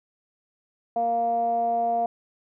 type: tone with low-pass filter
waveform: 15% pulse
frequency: 233.1 Hz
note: A#3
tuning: in tune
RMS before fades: -24 dBFS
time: 0.96-2.06 s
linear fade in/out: 2 ms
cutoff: 690 Hz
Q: 9.2
effects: none